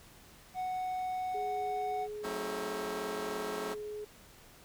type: tone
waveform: triangle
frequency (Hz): 740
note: F#5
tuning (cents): 0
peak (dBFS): -31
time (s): 0.54-2.08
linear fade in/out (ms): 50
type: tone with pitch glide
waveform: sine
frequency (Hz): 416.2 to 421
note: G#4 to G#4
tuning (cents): +4 to +24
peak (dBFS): -38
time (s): 1.34-4.05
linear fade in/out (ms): 10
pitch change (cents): +20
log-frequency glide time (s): 1.64-2.07
type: chord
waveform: 10% pulse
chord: F# diminished seventh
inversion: none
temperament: just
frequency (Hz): 185 / 222 / 266.4 / 319.7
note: F#3 / A3 / C4 / Eb4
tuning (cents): 0 / +16 / +31 / +47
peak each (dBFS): -35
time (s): 2.23-3.75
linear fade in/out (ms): 20
effects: pink hiss -57 dBFS RMS until 4.64 s